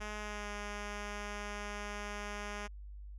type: tone with pitch glide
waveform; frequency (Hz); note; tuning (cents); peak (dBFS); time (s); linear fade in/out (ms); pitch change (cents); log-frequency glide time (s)
5% pulse; 210.3 to 206.1; G#3 to G#3; +22 to -13; -29; 0-2.68; 20; -35; 0.19-0.48
effects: added 50 Hz sine -45 dBFS peak until 3.18 s + low-pass 7000 Hz 12 dB/octave